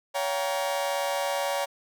40% pulse chord, G half-diminished seventh, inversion second, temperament just, 564.5 / 705.6 / 784 / 940.8 Hz, Db5 / F5 / G5 / Bb5, +31 / +18 / 0 / +16 cents, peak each -28 / -34 / -33 / -32 dBFS, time 0.14-1.66 s, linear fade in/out 20 ms, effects none

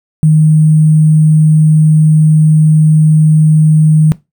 sine tone with sample-and-hold, 155.56 Hz, D#3, in tune, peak -3 dBFS, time 0.23-4.12 s, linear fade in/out 0 ms, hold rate 8820 Hz, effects noise-tail reverb RT60 0.2 s tail -18 dB re dry

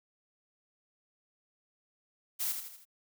blue noise with echo, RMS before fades -33 dBFS, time 2.39-2.53 s, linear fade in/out 20 ms, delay 81 ms, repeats 4, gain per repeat -6 dB, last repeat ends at 2.854 s, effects none

